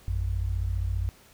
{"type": "tone pair together", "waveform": "sine", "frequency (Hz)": [55.63, 90.6], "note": ["A1", "F#2"], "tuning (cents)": [20, -36], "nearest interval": "minor sixth", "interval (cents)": 844, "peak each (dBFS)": -28, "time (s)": [0.08, 1.09], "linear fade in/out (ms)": 0, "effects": ["pink hiss -55 dBFS RMS until 1.33 s"]}